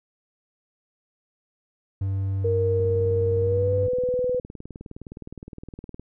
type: tone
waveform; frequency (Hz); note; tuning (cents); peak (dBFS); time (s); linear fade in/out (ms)
triangle; 97.1; G2; -16; -21; 2.01-3.87; 5
type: tone with pitch glide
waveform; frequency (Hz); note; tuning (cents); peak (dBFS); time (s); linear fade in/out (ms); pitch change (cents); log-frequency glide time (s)
sine; 466.2 to 499.7; A#4 to B4; 0 to +20; -21; 2.44-4.4; 10; +120; 3.39-3.74
type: click train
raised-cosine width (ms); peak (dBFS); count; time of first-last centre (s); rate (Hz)
3; -25; 63; 2.8-5.996; 19.4
effects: none